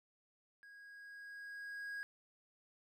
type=tone with level ramp; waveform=triangle; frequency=1644 Hz; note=G#6; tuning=18 cents flat; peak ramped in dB=-54 to -39 dBFS; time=0.63-2.03 s; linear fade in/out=0 ms; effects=none